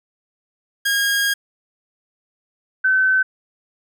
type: tone pair in turn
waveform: sawtooth / sine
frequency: 1630 / 1527.2 Hz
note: G#6 / G6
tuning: -33 / -46 cents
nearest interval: minor second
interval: 113 cents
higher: first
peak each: -13 dBFS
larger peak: neither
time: 0.85-1.34 / 2.84-3.23 s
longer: first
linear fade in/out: 10 ms
effects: none